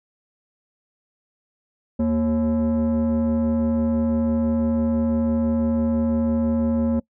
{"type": "tone with frequency modulation", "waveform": "sine", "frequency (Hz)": 232.5, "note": "A#3", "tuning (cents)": -4, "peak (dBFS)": -15, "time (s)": [1.99, 7], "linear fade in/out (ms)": 10, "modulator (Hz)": 312, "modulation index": 0.64, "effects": ["noise-tail reverb RT60 0.1 s tail -25 dB re dry", "tanh soft clip ceiling -17 dBFS"]}